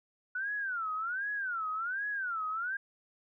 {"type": "tone with vibrato", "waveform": "sine", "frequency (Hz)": 1454, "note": "F#6", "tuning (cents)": -31, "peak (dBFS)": -32, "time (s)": [0.35, 2.77], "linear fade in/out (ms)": 5, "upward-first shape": "sine", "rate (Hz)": 1.3, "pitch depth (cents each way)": 250, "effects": []}